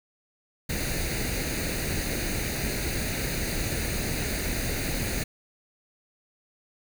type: noise with comb filter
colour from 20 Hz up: pink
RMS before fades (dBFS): -29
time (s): 0.69-5.24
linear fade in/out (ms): 10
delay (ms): 0.46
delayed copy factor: +0.7
effects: none

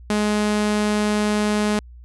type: tone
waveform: sawtooth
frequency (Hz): 210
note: G#3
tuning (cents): +19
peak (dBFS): -14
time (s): 0.1-1.79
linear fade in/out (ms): 2
effects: added 60 Hz sine -39 dBFS peak until 2.04 s + resampled to 24000 Hz

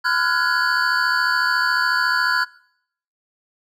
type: tone cluster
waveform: triangle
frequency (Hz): 1012 / 1391 / 1465 / 1669 / 4540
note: B5 / F6 / F#6 / G#6 / C#8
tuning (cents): +42 / -7 / -18 / +8 / +41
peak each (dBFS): -23 / -20 / -20 / -22 / -26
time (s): 0.04-2.45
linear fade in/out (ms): 20
effects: noise-tail reverb RT60 0.7 s tail -23 dB re dry

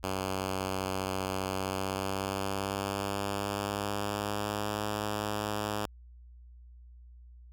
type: tone with pitch glide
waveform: 5% pulse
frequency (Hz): 95.2 to 104.42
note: F#2 to G#2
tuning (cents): +50 to +10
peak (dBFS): -20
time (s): 0.03-5.86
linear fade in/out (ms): 5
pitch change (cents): +160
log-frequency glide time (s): 1.49-4.79
effects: added 60 Hz sine -49 dBFS peak until 7.52 s

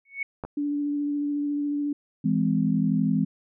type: tone with exponential growth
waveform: sine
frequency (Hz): 2217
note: C#7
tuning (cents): 0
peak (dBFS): -23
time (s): 0.05-0.23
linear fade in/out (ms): 5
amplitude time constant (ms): 37
type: clicks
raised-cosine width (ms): 1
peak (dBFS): -18 / -22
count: 2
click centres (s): 0.438 / 0.45
type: tone with vibrato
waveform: sine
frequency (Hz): 290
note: D4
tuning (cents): -22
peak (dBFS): -24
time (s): 0.57-1.93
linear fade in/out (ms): 5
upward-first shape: sine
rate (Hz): 14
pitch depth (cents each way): 12
type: chord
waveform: sine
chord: E augmented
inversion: none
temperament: just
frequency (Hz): 164.81 / 206 / 257.5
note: E3 / G#3 / B#3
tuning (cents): 0 / -14 / -28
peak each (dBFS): -25 / -24 / -25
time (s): 2.24-3.25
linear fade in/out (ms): 10
effects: none

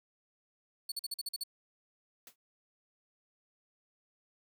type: tone bursts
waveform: sawtooth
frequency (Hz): 4435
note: C#8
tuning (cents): 0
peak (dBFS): -32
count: 8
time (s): 0.89-1.437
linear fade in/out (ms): 5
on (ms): 29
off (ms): 45
type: noise with exponential decay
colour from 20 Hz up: white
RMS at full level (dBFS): -47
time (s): 2.27-2.36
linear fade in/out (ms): 2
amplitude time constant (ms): 19
effects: none

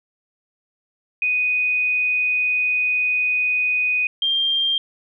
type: tone pair in turn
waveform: sine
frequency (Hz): 2489 / 3188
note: D#7 / G7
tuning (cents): 0 / +28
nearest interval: major third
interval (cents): 428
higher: second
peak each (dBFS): -17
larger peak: neither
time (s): 1.22-4.07 / 4.22-4.78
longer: first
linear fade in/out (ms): 2
effects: none

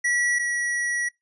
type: tone pair in turn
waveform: square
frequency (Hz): 1937 / 1927.6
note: B6 / B6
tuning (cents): -34 / -43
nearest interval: unison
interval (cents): 9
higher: first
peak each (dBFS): -21 / -24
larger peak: first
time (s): 0.04-0.39 / 0.39-1.09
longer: second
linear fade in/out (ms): 10
effects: noise-tail reverb RT60 0.2 s tail -25 dB re dry + resampled to 24000 Hz

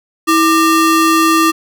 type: ring-modulated tone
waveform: square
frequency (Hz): 758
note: F#5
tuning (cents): +42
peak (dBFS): -6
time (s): 0.27-1.52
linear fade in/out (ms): 20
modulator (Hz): 433
effects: none

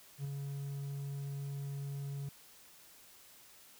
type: tone with ADSR envelope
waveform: triangle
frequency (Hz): 140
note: C#3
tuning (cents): +18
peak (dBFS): -32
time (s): 0.18-2.29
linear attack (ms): 67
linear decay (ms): 8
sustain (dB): -4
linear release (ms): 3
effects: white hiss -59 dBFS RMS until 3.79 s

